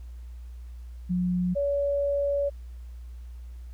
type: tone pair in turn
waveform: sine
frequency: 179.7 / 566.7 Hz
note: F3 / C#5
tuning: +50 / +38 cents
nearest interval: octave + minor sixth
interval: 1988 cents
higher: second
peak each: -23 dBFS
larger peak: neither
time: 1.09-1.55 / 1.55-2.5 s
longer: second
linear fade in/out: 20 ms
effects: added 60 Hz sine -38 dBFS peak until 3.73 s + pink hiss -64 dBFS RMS until 3.73 s